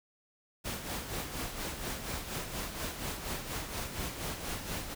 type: noise with tremolo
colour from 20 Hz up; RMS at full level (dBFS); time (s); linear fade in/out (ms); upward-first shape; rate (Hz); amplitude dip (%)
pink; -36; 0.64-4.95; 20; sine; 4.2; 55
effects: none